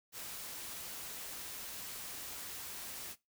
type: noise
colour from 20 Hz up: white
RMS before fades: -45 dBFS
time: 0.12-3.16 s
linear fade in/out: 50 ms
effects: noise-tail reverb RT60 0.2 s tail -19 dB re dry